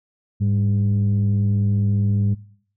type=tone pair together; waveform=sine; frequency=104.22 / 199.2 Hz; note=G#2 / G3; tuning=+7 / +28 cents; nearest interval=major seventh; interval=1121 cents; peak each=-16 / -22 dBFS; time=0.4-2.35 s; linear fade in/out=20 ms; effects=noise-tail reverb RT60 0.6 s tail -21 dB re dry + tanh soft clip ceiling -12 dBFS